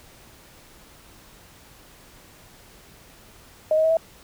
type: tone with pitch steps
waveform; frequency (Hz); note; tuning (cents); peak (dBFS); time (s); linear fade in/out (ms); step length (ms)
sine; 622.3 / 632.4 / 642.8 / 653.2; D#5 / D#5 / E5 / E5; 0 / +28 / -44 / -16; -16; 3.71-3.97; 2; 65
effects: pink hiss -50 dBFS RMS until 4.23 s